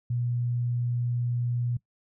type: tone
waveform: sine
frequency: 121 Hz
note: B2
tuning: 35 cents flat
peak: -25 dBFS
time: 0.1-1.77 s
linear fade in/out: 5 ms
effects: noise-tail reverb RT60 0.1 s tail -20 dB re dry